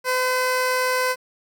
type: tone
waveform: 15% pulse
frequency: 509 Hz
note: C5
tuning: 48 cents flat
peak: -13 dBFS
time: 0.04-1.16 s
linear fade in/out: 50 ms
effects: 9-bit